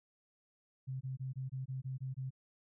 sine tone bursts, 131.3 Hz, C3, 6 cents sharp, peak -37 dBFS, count 9, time 0.87-2.306 s, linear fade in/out 20 ms, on 140 ms, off 22 ms, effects none

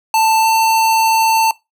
square tone with pitch glide, 886 to 893.2 Hz, A5 to A5, +12 to +26 cents, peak -11 dBFS, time 0.14-1.51 s, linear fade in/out 2 ms, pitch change +14 cents, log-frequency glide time 0.4-0.47 s, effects noise-tail reverb RT60 0.2 s tail -20 dB re dry

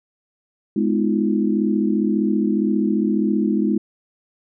sine chord, F half-diminished seventh, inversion first, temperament just, 209.5 / 251.4 / 314.3 / 349.2 Hz, Ab3 / Cb4 / Eb4 / F4, +15 / +31 / +18 / 0 cents, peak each -19 / -24 / -22 / -25 dBFS, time 0.76-3.78 s, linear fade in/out 5 ms, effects none

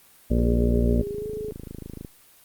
harmonic tone, 59 Hz, A#1, 22 cents sharp, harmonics 1 / 2 / 3 / 4 / 5 / 6 / 7 / 8 / 9 / 10, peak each -21 / -27 / -30 / -24 / -37 / -34 / -32 / -36 / -39 / -33 dBFS, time 0.3-1.02 s, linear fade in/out 10 ms
sine tone with pitch glide, 405.6 to 426.5 Hz, G#4 to G#4, -41 to +46 cents, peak -29 dBFS, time 0.39-1.51 s, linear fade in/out 0 ms, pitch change +87 cents, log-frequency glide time 1.1-1.28 s
click train, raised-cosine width 3 ms, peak -23 dBFS, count 35, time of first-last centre 0.77-2.048 s, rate 26.6 Hz
effects white hiss -54 dBFS RMS until 2.44 s + Opus 32 kbps

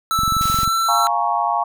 square tone with pitch glide, 1318.5 to 1339.2 Hz, E6 to E6, 0 to +27 cents, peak -17 dBFS, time 0.11-1.07 s, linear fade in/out 0 ms, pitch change +27 cents, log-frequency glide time 0.49-0.73 s
click train, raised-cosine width 5 ms, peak -14 dBFS, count 12, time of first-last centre 0.19-0.677 s, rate 22.6 Hz
white noise, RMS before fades -30 dBFS, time 0.41-0.65 s, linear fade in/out 5 ms
sine chord, Bb minor seventh, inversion second, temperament equal, 698.5 / 830.6 / 932.3 / 1108.7 Hz, F5 / Ab5 / Bb5 / Db6, 0 / 0 / 0 / 0 cents, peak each -22 dBFS, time 0.88-1.64 s, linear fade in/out 10 ms
effects none

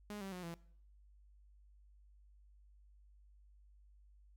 sawtooth tone with pitch steps, 207.7 / 193.79 / 180.81 / 168.7 Hz, G#3 / G3 / F#3 / E3, 0 / -20 / -40 / +40 cents, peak -40 dBFS, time 0.1-0.54 s, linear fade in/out 0 ms, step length 110 ms, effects noise-tail reverb RT60 0.6 s tail -20 dB re dry + added 50 Hz sine -61 dBFS peak until 4.36 s

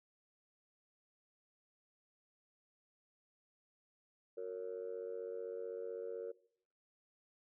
sine tone with amplitude modulation, 461.9 Hz, A#4, 16 cents flat, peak -35 dBFS, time 4.37-6.32 s, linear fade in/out 10 ms, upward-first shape sine, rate 95.8 Hz, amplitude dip 100%, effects noise-tail reverb RT60 0.6 s tail -18 dB re dry + tanh soft clip ceiling -34 dBFS

